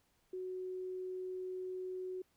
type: tone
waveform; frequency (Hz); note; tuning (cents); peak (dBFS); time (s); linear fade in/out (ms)
sine; 370; F#4; 0; -39; 0.33-2.22; 5
effects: pink hiss -75 dBFS RMS until 2.36 s